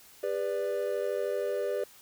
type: chord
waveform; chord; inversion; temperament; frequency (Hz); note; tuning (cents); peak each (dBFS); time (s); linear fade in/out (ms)
triangle; G major; none; equal with one note detuned; 401.6 / 493.9 / 587.3; G4 / B4 / D5; +42 / 0 / 0; -31; 0.23-1.84; 5
effects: white hiss -55 dBFS RMS until 2.01 s